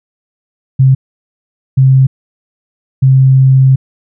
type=tone bursts at uneven times; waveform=sine; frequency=132.6 Hz; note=C3; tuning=23 cents sharp; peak=-3 dBFS; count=3; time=0.79-0.95 / 1.77-2.07 / 3.02-3.76 s; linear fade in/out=10 ms; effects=none